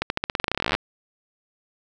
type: accelerating click train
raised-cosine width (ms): 0.3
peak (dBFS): -6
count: 23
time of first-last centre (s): 0.02-0.75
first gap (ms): 81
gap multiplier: 0.9
effects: none